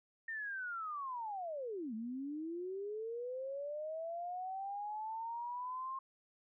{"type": "linear two-way sweep", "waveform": "sine", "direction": "down then up", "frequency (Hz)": [1835, 213.8, 1071], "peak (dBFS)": -39, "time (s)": [0.28, 5.99], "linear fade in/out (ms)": 5, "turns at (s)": 1.94, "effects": []}